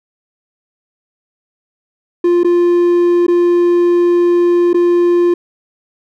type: tone with dropouts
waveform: triangle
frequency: 349.2 Hz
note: F4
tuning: in tune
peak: -6 dBFS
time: 2.24-5.34 s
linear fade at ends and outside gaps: 5 ms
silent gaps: 2.434-2.445 / 3.267-3.281 / 4.732-4.743 s
effects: none